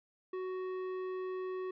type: tone with tanh clipping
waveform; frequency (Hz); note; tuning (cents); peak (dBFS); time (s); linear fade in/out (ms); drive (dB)
sine; 371.7; F#4; +8; -38; 0.33-1.71; 5; 12
effects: none